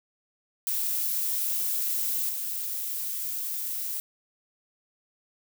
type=noise with level steps; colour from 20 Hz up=violet; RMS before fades=-28 / -32 dBFS; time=0.67-4 s; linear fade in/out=0 ms; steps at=2.29 s; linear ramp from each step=5 ms; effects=none